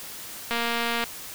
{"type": "click train", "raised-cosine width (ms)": 0.3, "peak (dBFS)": -11, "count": 125, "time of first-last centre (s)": [0.51, 1.04], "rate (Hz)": 234, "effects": ["white hiss -39 dBFS RMS until 1.34 s"]}